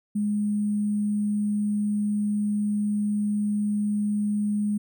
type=tone with sample-and-hold; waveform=sine; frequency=208 Hz; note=G#3; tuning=3 cents sharp; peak=-22 dBFS; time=0.15-4.78 s; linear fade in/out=10 ms; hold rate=8820 Hz; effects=none